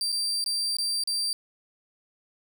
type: tone with dropouts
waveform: 35% pulse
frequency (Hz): 4699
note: D8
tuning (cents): 0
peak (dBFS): -24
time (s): 0.01-1.33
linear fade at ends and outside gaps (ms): 1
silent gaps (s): 0.12-0.125 / 0.441-0.461 / 0.768-0.785 / 1.037-1.074
effects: none